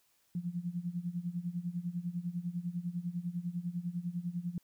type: tone with tremolo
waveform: sine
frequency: 174.61 Hz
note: F3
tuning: in tune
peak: -31 dBFS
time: 0.35-4.58 s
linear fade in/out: 2 ms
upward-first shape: sine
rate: 10 Hz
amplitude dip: 85%
effects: white hiss -72 dBFS RMS until 4.63 s

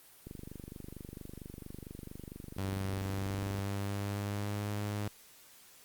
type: click train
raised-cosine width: 3 ms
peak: -31 dBFS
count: 82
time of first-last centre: 0.27-3.59 s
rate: 24.4 Hz
type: tone with pitch glide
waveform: sawtooth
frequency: 96.6 to 103.53 Hz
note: G2 to G#2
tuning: -25 to -5 cents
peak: -30 dBFS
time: 2.58-5.08 s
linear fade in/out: 0 ms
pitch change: +120 cents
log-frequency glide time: 2.99-4.68 s
effects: white hiss -58 dBFS RMS until 5.84 s + Opus 32 kbps

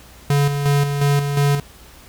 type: tone with tremolo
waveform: square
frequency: 142.6 Hz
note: C#3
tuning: 49 cents sharp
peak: -14 dBFS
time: 0.3-1.6 s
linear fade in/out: 2 ms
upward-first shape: square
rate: 2.8 Hz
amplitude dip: 50%
effects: added 60 Hz sine -46 dBFS peak until 2.08 s + pink hiss -45 dBFS RMS until 2.08 s

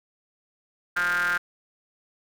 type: ring-modulated tone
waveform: square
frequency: 89.4 Hz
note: F2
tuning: 41 cents sharp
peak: -20 dBFS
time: 0.96-1.38 s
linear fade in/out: 10 ms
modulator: 1500 Hz
effects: none

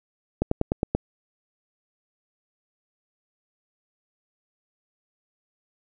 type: slowing click train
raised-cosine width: 2 ms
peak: -8 dBFS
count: 6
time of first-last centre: 0.42-0.95 s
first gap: 94 ms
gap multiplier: 1.06
effects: none

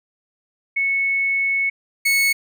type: tone pair in turn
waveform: sine / 40% pulse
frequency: 2205 / 2205 Hz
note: C#7 / C#7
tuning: -10 / -10 cents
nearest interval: unison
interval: 0 cents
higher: neither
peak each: -17 / -14 dBFS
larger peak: second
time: 0.76-1.7 / 2.05-2.33 s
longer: first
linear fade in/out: 10 ms
effects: none

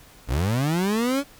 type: linear sweep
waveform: 30% pulse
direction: up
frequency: 51.91 to 288.7 Hz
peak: -18 dBFS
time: 0.27-1.24 s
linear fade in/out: 50 ms
effects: pink hiss -50 dBFS RMS until 1.39 s

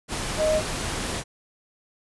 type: tone in noise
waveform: sine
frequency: 622.3 Hz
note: D#5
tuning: in tune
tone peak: -19 dBFS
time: 0.37-0.62 s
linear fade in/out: 50 ms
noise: pink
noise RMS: -29 dBFS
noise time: 0.08-1.24 s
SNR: +7 dB
effects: resampled to 24000 Hz

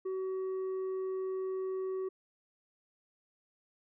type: tone with tanh clipping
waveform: sine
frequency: 377.8 Hz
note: F#4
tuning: 36 cents sharp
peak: -34 dBFS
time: 0.05-2.09 s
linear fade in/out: 10 ms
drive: 4 dB
effects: none

